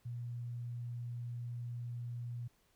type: tone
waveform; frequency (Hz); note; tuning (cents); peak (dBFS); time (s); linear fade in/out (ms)
sine; 120; B2; -49; -39; 0.05-2.48; 10
effects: pink hiss -73 dBFS RMS until 2.75 s